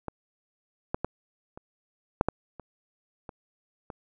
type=clicks; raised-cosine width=1 ms; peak=-19 / -13 / -14 / -28 / -6 / -10 / -27 / -25 / -24 dBFS; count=9; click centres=0.083 / 0.945 / 1.046 / 1.575 / 2.211 / 2.286 / 2.597 / 3.292 / 3.902 s; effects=none